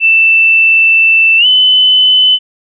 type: tone with pitch glide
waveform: sine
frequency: 2661 to 3022 Hz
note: E7 to F#7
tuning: +16 to +36 cents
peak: -4 dBFS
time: 0-2.39 s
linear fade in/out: 50 ms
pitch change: +220 cents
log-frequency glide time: 1.38-1.46 s
effects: none